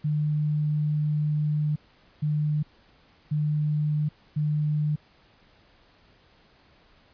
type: tone bursts at uneven times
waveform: sine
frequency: 150.5 Hz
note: D3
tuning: 43 cents sharp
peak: -22 dBFS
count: 4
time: 0.04-1.76 / 2.22-2.63 / 3.31-4.09 / 4.36-4.96 s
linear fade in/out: 10 ms
effects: pink hiss -59 dBFS RMS until 7.13 s + resampled to 11025 Hz